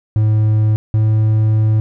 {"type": "tone pair in turn", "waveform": "triangle", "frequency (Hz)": [107.9, 108.71], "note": ["A2", "A2"], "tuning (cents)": [-33, -20], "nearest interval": "unison", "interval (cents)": 13, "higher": "second", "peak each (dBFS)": -8, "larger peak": "neither", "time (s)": [[0.16, 0.76], [0.94, 1.8]], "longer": "second", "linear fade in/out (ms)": 0, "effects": []}